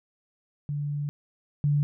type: tone pair in turn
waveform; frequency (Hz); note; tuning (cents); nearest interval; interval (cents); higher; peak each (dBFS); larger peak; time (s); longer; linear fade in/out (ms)
sine; 145.5 / 145.5; D3 / D3; -16 / -16; unison; 0; neither; -27 / -20; second; 0.69-1.09 / 1.64-1.83; first; 0
effects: none